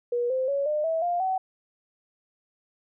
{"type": "tone with pitch steps", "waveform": "sine", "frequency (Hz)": [481.5, 519, 559.5, 603.2, 650.2, 700.9, 755.6], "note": ["B4", "C5", "C#5", "D5", "E5", "F5", "F#5"], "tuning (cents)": [-44, -14, 16, 46, -24, 6, 36], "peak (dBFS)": -23, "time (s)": [0.12, 1.38], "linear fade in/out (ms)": 5, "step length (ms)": 180, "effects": []}